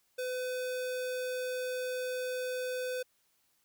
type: tone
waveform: square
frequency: 505 Hz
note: B4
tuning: 39 cents sharp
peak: -34 dBFS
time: 0.18-3.03 s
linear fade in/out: 10 ms
effects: white hiss -73 dBFS RMS until 3.64 s